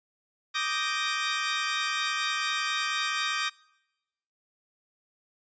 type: chord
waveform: 20% pulse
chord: Eb major seventh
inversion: third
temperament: equal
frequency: 1174.7 / 1244.5 / 1568 / 1864.7 Hz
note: D6 / Eb6 / G6 / Bb6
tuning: 0 / 0 / 0 / 0 cents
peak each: -28 dBFS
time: 0.54-3.5 s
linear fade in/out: 20 ms
effects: noise-tail reverb RT60 1.0 s tail -25 dB re dry + resampled to 16000 Hz